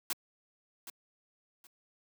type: noise with echo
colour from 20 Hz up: white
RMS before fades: -33 dBFS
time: 0.1-0.13 s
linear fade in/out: 2 ms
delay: 770 ms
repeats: 2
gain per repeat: -12 dB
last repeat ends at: 1.67 s
effects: high-pass 150 Hz 12 dB/octave